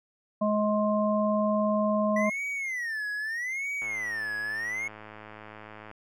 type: harmonic tone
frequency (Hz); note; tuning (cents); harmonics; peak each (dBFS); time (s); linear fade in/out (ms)
210.7; G#3; +25; 1 / 3 / 5; -26 / -26 / -31; 0.41-2.3; 10
type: tone with vibrato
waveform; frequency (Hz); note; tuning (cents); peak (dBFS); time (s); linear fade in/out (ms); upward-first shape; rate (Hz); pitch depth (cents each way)
triangle; 1949; B6; -23; -28; 2.16-4.88; 5; sine; 0.79; 260
type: click train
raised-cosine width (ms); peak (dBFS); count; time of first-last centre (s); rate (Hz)
0.5; -29; 225; 3.82-5.913; 107
effects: none